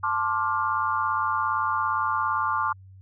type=chord; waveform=sine; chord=D minor seventh; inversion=second; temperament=just; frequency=881 / 1057.2 / 1174.7 / 1409.6 Hz; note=A5 / C6 / D6 / F6; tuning=+2 / +18 / 0 / +16 cents; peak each=-29 / -28 / -26 / -30 dBFS; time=0.03-2.73 s; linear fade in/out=10 ms; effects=added 95 Hz sine -45 dBFS peak until 3.01 s